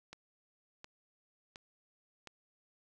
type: click train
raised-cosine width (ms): 0.2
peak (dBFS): -30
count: 4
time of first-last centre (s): 0.13-2.273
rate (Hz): 1.4
effects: none